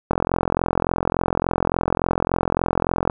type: click train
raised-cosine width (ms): 1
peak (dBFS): -4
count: 131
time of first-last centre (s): 0.11-3.099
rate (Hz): 43.5
effects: none